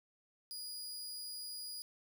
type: tone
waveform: sawtooth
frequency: 4896 Hz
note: D#8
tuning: 29 cents flat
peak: -40 dBFS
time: 0.51-1.82 s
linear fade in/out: 0 ms
effects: none